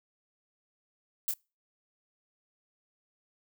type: noise with echo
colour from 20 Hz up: violet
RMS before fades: -30 dBFS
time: 1.28-1.31 s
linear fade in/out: 0 ms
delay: 27 ms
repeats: 1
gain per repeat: -6 dB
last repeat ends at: 1.337 s
effects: noise-tail reverb RT60 0.3 s tail -26 dB re dry